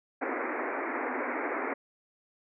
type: band-pass noise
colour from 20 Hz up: pink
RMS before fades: -33 dBFS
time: 0.21-1.74 s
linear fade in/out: 10 ms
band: 250 to 2300 Hz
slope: 96 dB/octave
effects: none